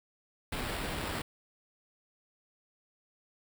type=noise with sample-and-hold; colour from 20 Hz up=pink; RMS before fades=-36 dBFS; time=0.52-1.22 s; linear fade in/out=5 ms; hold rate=6300 Hz; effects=none